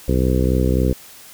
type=harmonic tone; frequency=63.7 Hz; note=C2; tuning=46 cents flat; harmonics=1 / 2 / 3 / 4 / 5 / 6 / 7 / 8; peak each=-18 / -21 / -23 / -24 / -25 / -26 / -26 / -27 dBFS; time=0.08-0.93 s; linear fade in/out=5 ms; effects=white hiss -42 dBFS RMS until 1.33 s

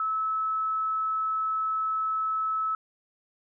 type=tone; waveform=sine; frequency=1300 Hz; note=E6; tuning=24 cents flat; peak=-25 dBFS; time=0-2.75 s; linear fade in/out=2 ms; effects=none

